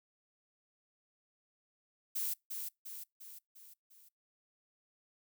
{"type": "noise with echo", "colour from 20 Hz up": "violet", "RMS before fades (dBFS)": -36, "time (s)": [2.15, 2.34], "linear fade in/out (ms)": 10, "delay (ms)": 350, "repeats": 5, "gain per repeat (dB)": -5, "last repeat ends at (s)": 4.09, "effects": ["noise-tail reverb RT60 0.2 s tail -26 dB re dry"]}